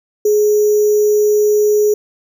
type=tone with sample-and-hold; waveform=sine; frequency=420 Hz; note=G#4; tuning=19 cents sharp; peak=-9 dBFS; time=0.25-1.94 s; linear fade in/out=5 ms; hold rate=6300 Hz; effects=none